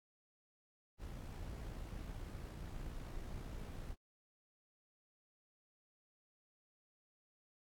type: noise with amplitude modulation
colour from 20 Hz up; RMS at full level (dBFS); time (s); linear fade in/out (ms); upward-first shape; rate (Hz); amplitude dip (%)
brown; -45; 0.98-3.96; 50; sine; 58.5; 35
effects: AAC 64 kbps